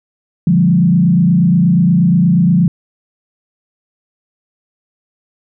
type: tone with frequency modulation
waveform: sine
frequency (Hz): 174.61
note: F3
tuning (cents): 0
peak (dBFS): -7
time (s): 0.47-2.68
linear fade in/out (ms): 2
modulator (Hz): 28.4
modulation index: 1
effects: none

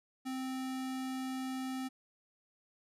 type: tone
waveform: square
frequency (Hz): 260.8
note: C4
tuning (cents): -5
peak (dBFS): -37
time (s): 0.25-1.89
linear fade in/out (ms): 20
effects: resampled to 32000 Hz

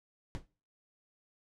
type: noise with exponential decay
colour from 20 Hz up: brown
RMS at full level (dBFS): -33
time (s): 0.35-0.47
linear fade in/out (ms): 0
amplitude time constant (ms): 24
effects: noise-tail reverb RT60 0.4 s tail -22 dB re dry + low-pass 9000 Hz 12 dB/octave

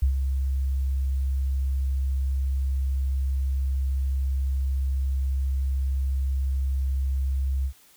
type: tone with ADSR envelope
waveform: sine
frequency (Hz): 67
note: C2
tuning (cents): +42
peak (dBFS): -16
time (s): 0.02-7.73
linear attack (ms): 7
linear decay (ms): 100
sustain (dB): -6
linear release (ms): 76
effects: white hiss -56 dBFS RMS until 7.96 s

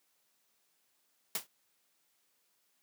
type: noise with exponential decay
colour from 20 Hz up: white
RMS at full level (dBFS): -30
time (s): 1.35-1.47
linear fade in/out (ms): 2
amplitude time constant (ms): 26
effects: white hiss -75 dBFS RMS until 2.82 s + high-pass 150 Hz 12 dB/octave

